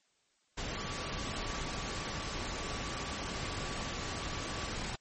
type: tone in noise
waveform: sine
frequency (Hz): 1148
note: D6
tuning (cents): -40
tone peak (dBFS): -48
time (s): 0.72-4.73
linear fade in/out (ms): 10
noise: pink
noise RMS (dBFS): -38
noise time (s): 0.57-4.96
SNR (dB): -13
effects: white hiss -73 dBFS RMS until 5 s + MP3 32 kbps